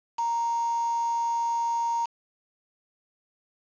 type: tone with quantisation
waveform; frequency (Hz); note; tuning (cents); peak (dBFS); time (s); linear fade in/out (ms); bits
sine; 932.3; A#5; 0; -24; 0.18-2.06; 10; 6
effects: resampled to 16000 Hz